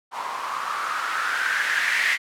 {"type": "noise with low-pass filter sweep", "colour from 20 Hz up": "violet", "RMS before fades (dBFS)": -25, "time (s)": [0.11, 2.18], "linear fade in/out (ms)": 50, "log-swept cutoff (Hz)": [950, 2000], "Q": 5.6, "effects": []}